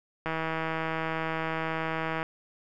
click train, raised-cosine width 0.5 ms, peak -16 dBFS, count 318, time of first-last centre 0.26-2.229 s, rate 161 Hz, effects none

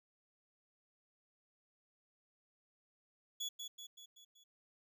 30% pulse tone with echo, 3391 Hz, G#7, 35 cents sharp, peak -36 dBFS, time 3.4-3.49 s, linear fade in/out 10 ms, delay 190 ms, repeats 5, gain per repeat -5 dB, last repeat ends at 4.44 s, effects none

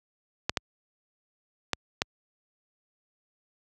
clicks, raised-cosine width 0.2 ms, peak -7 dBFS, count 4, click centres 0.495 / 0.572 / 1.733 / 2.019 s, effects high-pass 60 Hz 12 dB/octave

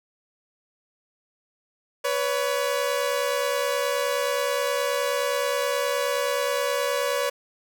sawtooth tone pair together, 493.9 / 563.4 Hz, B4 / C#5, 0 / +28 cents, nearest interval major second, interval 228 cents, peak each -23 / -21 dBFS, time 2.04-7.3 s, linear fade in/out 10 ms, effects none

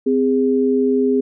sine tone pair together, 258.3 / 410 Hz, C4 / G#4, -22 / -22 cents, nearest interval minor sixth, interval 800 cents, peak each -16 dBFS, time 0.06-1.21 s, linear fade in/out 10 ms, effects none

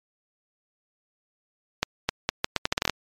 accelerating click train, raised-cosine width 0.2 ms, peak -4 dBFS, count 12, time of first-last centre 1.83-2.897 s, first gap 260 ms, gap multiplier 0.77, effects MP3 96 kbps

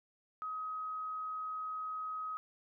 sine tone, 1265 Hz, D#6, 28 cents sharp, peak -37 dBFS, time 0.42-2.37 s, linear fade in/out 0 ms, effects none

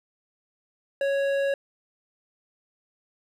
triangle tone with hard clipping, 554.4 Hz, C#5, in tune, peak -24 dBFS, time 1.01-1.54 s, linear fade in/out 2 ms, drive 14 dB, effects none

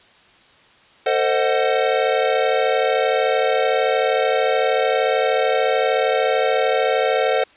square chord, A diminished seventh, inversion none, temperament equal with one note detuned, 450 / 523.3 / 622.3 / 740 Hz, A4 / C5 / Eb5 / Gb5, +39 / 0 / 0 / 0 cents, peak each -22 / -21 / -24 / -23 dBFS, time 1.06-7.44 s, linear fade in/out 5 ms, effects white hiss -51 dBFS RMS until 7.56 s + resampled to 8000 Hz

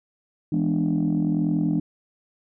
sine chord, E dominant seventh, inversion none, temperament just, 164.81 / 206 / 247.2 / 296.7 Hz, E3 / G#3 / B3 / D4, 0 / -14 / +2 / +18 cents, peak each -23 / -25 / -27 / -23 dBFS, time 0.52-1.8 s, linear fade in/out 5 ms, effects tanh soft clip ceiling -14 dBFS

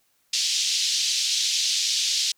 white band-pass noise, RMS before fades -24 dBFS, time 0.33-2.32 s, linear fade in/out 5 ms, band 3200 to 5900 Hz, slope 24 dB/octave, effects white hiss -67 dBFS RMS until 2.37 s

